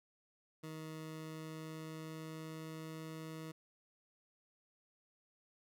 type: tone with pitch glide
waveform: 20% pulse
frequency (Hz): 157.8 to 159.27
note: D#3 to D#3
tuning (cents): +25 to +41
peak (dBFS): -40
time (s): 0.63-3.52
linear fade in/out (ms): 10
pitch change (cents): +16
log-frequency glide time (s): 0.94-3.04
effects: none